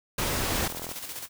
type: noise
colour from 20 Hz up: pink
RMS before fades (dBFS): -28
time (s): 0.18-0.68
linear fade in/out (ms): 5
type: click train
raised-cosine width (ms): 1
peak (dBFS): -24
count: 23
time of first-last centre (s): 0.39-0.915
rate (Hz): 41.9
type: noise with tremolo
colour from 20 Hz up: white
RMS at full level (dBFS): -36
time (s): 0.49-1.29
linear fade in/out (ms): 50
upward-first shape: square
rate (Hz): 15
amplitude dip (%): 50
effects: none

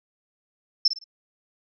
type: tone with echo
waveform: sine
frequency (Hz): 5320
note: E8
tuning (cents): +15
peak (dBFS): -14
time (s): 0.85-0.88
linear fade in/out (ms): 5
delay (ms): 54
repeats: 3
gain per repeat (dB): -10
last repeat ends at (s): 1.042
effects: none

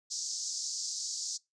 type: band-pass noise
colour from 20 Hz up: white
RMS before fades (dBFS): -37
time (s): 0.1-1.38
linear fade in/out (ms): 20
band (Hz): 4600 to 7100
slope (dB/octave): 48
effects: noise-tail reverb RT60 0.2 s tail -23 dB re dry + resampled to 22050 Hz

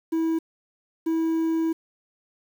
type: tone pair in turn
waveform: triangle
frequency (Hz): 325.3 / 325.3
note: E4 / E4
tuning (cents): -23 / -23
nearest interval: unison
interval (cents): 0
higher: neither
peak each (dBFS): -19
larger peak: neither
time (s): 0.12-0.39 / 1.06-1.73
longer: second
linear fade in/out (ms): 10
effects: 8-bit

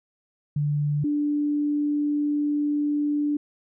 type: tone pair in turn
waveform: sine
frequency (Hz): 146.83 / 293.7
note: D3 / D4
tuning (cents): 0 / 0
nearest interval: octave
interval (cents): 1200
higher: second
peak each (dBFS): -21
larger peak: neither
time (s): 0.56-1.04 / 1.04-3.37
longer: second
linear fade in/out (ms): 5
effects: none

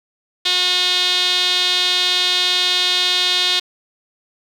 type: tone with band-pass filter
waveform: sawtooth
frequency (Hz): 361.7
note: F#4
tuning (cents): -39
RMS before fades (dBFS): -17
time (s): 0.45-3.6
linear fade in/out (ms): 10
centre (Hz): 3700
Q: 4.9
effects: 7-bit

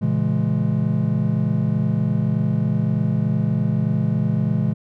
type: chord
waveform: triangle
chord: A# half-diminished seventh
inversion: none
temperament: just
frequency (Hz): 116.54 / 139.85 / 167.82 / 209.8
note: A#2 / C#3 / E3 / G#3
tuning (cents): 0 / +16 / +31 / +18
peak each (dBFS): -21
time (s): 0.01-4.74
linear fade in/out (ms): 20
effects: none

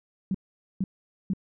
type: tone bursts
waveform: sine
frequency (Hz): 190.3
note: F#3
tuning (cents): +49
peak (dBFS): -23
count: 3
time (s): 0.31-1.335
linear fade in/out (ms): 2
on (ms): 35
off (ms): 460
effects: none

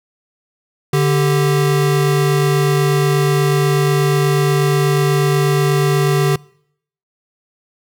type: tone pair together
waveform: square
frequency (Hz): 146.08 / 390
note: D3 / G4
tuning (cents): -9 / -9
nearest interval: octave + perfect fourth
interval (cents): 1700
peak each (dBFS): -14 / -18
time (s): 0.93-6.36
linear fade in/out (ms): 5
effects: noise-tail reverb RT60 0.7 s tail -25 dB re dry

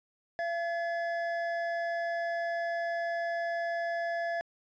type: tone pair together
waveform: triangle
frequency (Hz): 680 / 1706.1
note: F5 / G#6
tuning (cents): -46 / +46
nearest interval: octave + major third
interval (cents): 1592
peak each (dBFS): -29 / -35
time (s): 0.39-4.41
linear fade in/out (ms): 0
effects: resampled to 16000 Hz

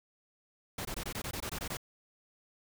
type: noise bursts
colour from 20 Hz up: pink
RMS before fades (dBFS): -38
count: 11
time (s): 0.78-1.771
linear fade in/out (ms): 5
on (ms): 71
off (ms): 21
effects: none

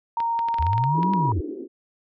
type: tone with pitch glide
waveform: sine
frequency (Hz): 927 to 963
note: A#5 to B5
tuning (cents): -10 to -44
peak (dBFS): -21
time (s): 0.17-1.32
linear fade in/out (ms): 2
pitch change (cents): +66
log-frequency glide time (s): 0.88-0.97
type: clicks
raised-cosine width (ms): 0.3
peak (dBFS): -19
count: 12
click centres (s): 0.203 / 0.391 / 0.486 / 0.542 / 0.585 / 0.625 / 0.667 / 0.732 / 0.78 / 0.839 / 1.031 / 1.136
type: linear two-way sweep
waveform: sine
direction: up then down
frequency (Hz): 70.4 to 198.3 to 70.4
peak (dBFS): -21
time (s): 0.59-1.41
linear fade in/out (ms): 10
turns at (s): 1.13
type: band-pass noise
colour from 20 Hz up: white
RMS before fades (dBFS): -33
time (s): 0.93-1.68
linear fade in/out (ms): 50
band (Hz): 280 to 390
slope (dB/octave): 48
effects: none

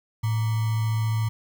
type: tone with sample-and-hold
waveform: sine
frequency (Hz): 110.7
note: A2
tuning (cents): +11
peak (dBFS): -21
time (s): 0.23-1.29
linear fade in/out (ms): 10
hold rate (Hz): 1050
effects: none

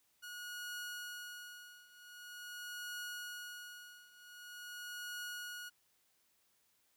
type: tone with tremolo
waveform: sawtooth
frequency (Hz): 1450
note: F#6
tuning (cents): -35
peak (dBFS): -38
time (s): 0.22-5.7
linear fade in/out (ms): 20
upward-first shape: triangle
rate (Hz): 0.45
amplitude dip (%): 90
effects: white hiss -75 dBFS RMS until 6.96 s

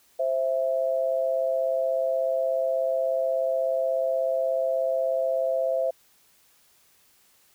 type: tone pair together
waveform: sine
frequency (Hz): 525 / 661.5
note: C5 / E5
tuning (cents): +6 / +6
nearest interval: major third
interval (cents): 400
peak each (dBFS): -25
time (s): 0.19-5.91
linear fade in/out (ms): 10
effects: white hiss -61 dBFS RMS until 7.54 s

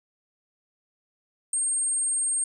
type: tone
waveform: sine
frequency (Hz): 8560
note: C9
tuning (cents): +38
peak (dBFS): -21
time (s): 1.53-2.44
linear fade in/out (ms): 2
effects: tanh soft clip ceiling -21 dBFS + 10-bit

